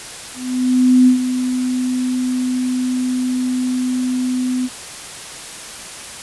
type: tone with ADSR envelope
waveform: sine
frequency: 253 Hz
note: B3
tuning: 42 cents sharp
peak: -6 dBFS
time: 0.34-4.69 s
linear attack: 730 ms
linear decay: 110 ms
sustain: -10 dB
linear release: 40 ms
effects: white hiss -32 dBFS RMS until 6.22 s + resampled to 24000 Hz